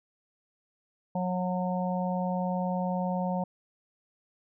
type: harmonic tone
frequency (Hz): 182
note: F#3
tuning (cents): -28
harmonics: 1 / 3 / 4 / 5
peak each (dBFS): -29 / -34 / -35 / -36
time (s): 1.15-3.44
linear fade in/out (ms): 5
effects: none

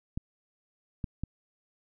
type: clicks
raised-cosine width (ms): 5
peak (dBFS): -20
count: 3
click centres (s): 0.175 / 1.042 / 1.236
effects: none

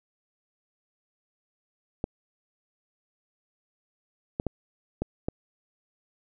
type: clicks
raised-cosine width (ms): 2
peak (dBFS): -14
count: 5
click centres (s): 2.041 / 4.399 / 4.467 / 5.02 / 5.285
effects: none

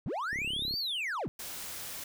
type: linear two-way sweep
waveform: triangle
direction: up then down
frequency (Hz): 90.2 to 4699 to 90.2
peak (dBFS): -30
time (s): 0.06-1.28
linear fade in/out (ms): 0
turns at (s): 0.78
type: click train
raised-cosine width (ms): 3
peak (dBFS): -31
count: 15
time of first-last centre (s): 0.33-0.739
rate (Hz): 34.2
type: noise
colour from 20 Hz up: white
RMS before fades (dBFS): -41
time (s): 1.39-2.04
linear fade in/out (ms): 5
effects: none

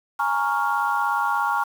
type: chord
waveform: sine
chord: Bb minor seventh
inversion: third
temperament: equal with one note detuned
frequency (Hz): 830.6 / 927.5 / 1108.7 / 1396.9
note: Ab5 / Bb5 / Db6 / F6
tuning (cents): 0 / -9 / 0 / 0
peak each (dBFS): -25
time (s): 0.19-1.64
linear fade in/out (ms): 10
effects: tanh soft clip ceiling -10 dBFS + 7-bit

